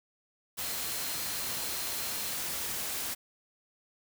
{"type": "tone in noise", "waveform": "sine", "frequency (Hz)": 4157, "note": "C8", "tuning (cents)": -12, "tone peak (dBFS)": -45, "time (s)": [0.62, 2.34], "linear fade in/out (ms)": 20, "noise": "white", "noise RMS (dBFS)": -35, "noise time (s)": [0.57, 3.15], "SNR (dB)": -13, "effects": []}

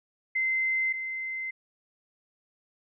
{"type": "tone pair in turn", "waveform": "sine", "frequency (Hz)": [2070, 2070], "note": ["C7", "C7"], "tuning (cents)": [-19, -19], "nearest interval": "unison", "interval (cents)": 0, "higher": "neither", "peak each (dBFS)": [-24, -31], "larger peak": "first", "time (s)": [[0.35, 0.93], [0.93, 1.51]], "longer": "neither", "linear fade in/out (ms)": 10, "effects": []}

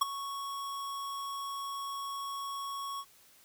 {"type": "tone with ADSR envelope", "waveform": "square", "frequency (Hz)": 1108.7, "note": "C#6", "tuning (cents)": 0, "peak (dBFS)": -22, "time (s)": [0.01, 3.05], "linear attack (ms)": 9, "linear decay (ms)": 16, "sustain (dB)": -15, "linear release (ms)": 58, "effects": ["white hiss -61 dBFS RMS until 3.44 s"]}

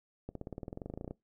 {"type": "accelerating click train", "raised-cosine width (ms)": 2, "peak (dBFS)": -27, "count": 19, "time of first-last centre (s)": [0.29, 1.11], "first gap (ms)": 63, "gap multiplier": 0.96, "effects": ["noise-tail reverb RT60 0.2 s tail -22 dB re dry"]}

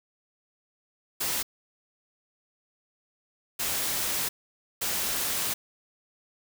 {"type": "noise bursts at uneven times", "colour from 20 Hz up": "white", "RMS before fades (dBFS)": -29, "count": 3, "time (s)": [[1.2, 1.43], [3.59, 4.29], [4.81, 5.54]], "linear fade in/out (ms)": 10, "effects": []}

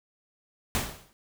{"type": "noise with exponential decay", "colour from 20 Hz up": "pink", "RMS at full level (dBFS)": -25, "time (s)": [0.75, 1.13], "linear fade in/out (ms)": 0, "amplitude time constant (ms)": 81, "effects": []}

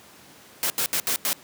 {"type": "noise bursts at uneven times", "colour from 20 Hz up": "white", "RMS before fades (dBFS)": -24, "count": 5, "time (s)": [[0.63, 0.7], [0.78, 0.86], [0.93, 1], [1.07, 1.16], [1.25, 1.33]], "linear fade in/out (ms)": 0, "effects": ["pink hiss -49 dBFS RMS until 1.43 s", "high-pass 150 Hz 12 dB/octave"]}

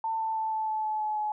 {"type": "tone with pitch steps", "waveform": "sine", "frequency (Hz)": [894, 887.3, 880.7, 874.1, 867.5, 861.1, 854.6, 848.2], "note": ["A5", "A5", "A5", "A5", "A5", "A5", "G#5", "G#5"], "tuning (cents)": [27, 14, 1, -12, -25, -38, 49, 36], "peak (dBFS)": -27, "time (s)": [0.04, 1.32], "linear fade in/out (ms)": 2, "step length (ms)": 160, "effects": []}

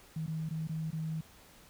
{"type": "tone with dropouts", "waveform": "sine", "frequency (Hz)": 158.9, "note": "D#3", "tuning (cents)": 37, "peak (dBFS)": -33, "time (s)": [0.16, 1.21], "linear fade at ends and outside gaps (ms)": 5, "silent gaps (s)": [[0.264, 0.277], [0.49, 0.507], [0.673, 0.693], [0.906, 0.929]], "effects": ["pink hiss -58 dBFS RMS until 1.69 s"]}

